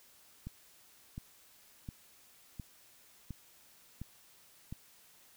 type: click train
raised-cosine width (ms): 5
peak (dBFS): -29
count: 7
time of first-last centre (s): 0.47-4.725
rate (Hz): 1.41
effects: white hiss -62 dBFS RMS until 5.36 s